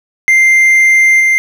triangle tone with level steps, 2093 Hz, C7, in tune, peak -3 / -5 dBFS, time 0.28-1.38 s, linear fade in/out 0 ms, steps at 1.2 s, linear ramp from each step 2 ms, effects none

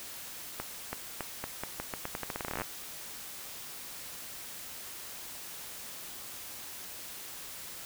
accelerating click train, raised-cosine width 0.5 ms, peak -19 dBFS, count 23, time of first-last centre 0.6-2.618 s, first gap 330 ms, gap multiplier 0.84, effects white hiss -44 dBFS RMS until 7.85 s

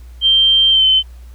sine tone with pitch glide, 3150 to 3069 Hz, G7 to G7, +8 to -37 cents, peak -8 dBFS, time 0.21-1.03 s, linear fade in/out 50 ms, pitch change -45 cents, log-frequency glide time 0.7-0.85 s, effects added 60 Hz sine -33 dBFS peak until 1.34 s + pink hiss -52 dBFS RMS until 1.34 s

